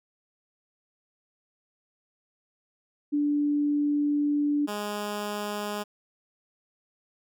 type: tone pair in turn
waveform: sine / 10% pulse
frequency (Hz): 292.1 / 207.3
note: D4 / G#3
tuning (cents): -9 / -3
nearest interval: tritone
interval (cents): 594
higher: first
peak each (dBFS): -22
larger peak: neither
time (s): 3.12-4.67 / 4.67-5.84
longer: first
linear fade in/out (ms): 20
effects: none